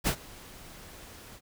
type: noise with ADSR envelope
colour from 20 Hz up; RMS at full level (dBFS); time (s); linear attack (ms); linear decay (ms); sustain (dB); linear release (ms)
pink; -25; 0.04-1.41; 35; 78; -23; 57
effects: none